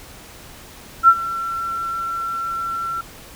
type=tone with ADSR envelope; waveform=sine; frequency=1353 Hz; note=E6; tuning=45 cents sharp; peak=-4 dBFS; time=1.03-3.01 s; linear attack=51 ms; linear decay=59 ms; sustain=-18 dB; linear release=4 ms; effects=pink hiss -41 dBFS RMS until 3.35 s